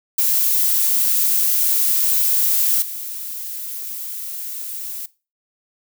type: noise with level steps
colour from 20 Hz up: violet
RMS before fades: -17 / -29 dBFS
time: 0.18-5.06 s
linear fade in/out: 5 ms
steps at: 2.82 s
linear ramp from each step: 2 ms
effects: noise-tail reverb RT60 0.3 s tail -19 dB re dry